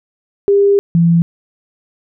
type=tone pair in turn; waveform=sine; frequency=401 / 168.6 Hz; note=G4 / E3; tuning=+39 / +39 cents; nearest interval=octave + minor third; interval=1500 cents; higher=first; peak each=-7 dBFS; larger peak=neither; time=0.48-0.79 / 0.95-1.22 s; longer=first; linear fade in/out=0 ms; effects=none